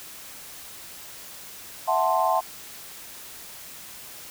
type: chord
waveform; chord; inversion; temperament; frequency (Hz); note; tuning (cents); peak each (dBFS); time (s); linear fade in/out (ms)
sine; F# half-diminished seventh; third; equal; 659.3 / 740 / 880 / 1046.5; E5 / F#5 / A5 / C6; 0 / 0 / 0 / 0; -25; 1.87-2.41; 20
effects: white hiss -42 dBFS RMS until 4.3 s